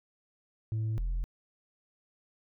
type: tone pair in turn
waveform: sine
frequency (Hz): 110 / 42.58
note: A2 / F1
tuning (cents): 0 / -43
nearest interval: octave + major third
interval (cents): 1643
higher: first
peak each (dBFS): -26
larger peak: neither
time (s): 0.72-0.98 / 0.98-1.24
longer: neither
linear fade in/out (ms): 0
effects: tanh soft clip ceiling -28 dBFS